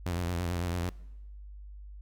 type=tone with vibrato; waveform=sawtooth; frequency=87.31 Hz; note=F2; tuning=in tune; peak=-26 dBFS; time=0.06-0.89 s; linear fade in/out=0 ms; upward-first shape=square; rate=9 Hz; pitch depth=48 cents each way; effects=noise-tail reverb RT60 1.0 s tail -23 dB re dry + added 50 Hz sine -43 dBFS peak until 2.01 s